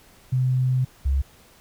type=tone pair in turn; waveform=sine; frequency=128.5 / 68.07 Hz; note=C3 / C#2; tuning=-31 / -31 cents; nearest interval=major seventh; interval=1100 cents; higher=first; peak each=-18 dBFS; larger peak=neither; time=0.32-0.85 / 1.05-1.22 s; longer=first; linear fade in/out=10 ms; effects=pink hiss -53 dBFS RMS until 1.6 s